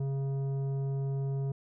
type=tone with tanh clipping; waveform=sine; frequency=136.9 Hz; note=C#3; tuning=21 cents flat; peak=-31 dBFS; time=0-1.52 s; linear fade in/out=5 ms; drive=10 dB; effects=none